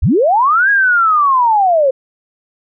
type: linear two-way sweep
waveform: sine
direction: up then down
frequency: 38.76 to 1661.2 to 511 Hz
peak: -8 dBFS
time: 0.02-1.91 s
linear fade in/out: 10 ms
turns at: 0.7 s
effects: none